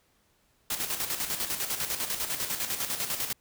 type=noise with tremolo; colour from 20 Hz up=white; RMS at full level=-30 dBFS; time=0.7-3.33 s; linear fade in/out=5 ms; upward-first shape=square; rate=10 Hz; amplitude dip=55%; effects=pink hiss -68 dBFS RMS until 3.4 s